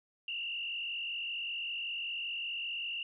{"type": "tone with frequency modulation", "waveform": "sine", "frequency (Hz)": 2794, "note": "F7", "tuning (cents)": 0, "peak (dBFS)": -35, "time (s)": [0.28, 3.03], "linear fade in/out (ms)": 2, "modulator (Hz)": 45.2, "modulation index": 2.1, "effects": []}